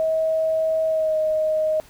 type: tone with pitch glide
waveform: sine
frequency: 639 to 624 Hz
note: D#5 to D#5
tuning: +46 to +5 cents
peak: -18 dBFS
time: 0-1.8 s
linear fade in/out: 0 ms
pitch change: -41 cents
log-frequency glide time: 0.87-1.18 s
effects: pink hiss -50 dBFS RMS until 1.89 s